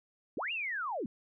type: linear two-way sweep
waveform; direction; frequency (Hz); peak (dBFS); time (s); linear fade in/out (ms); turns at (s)
sine; up then down; 185 to 2859 to 185; -33; 0.37-1.06; 2; 0.52
effects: none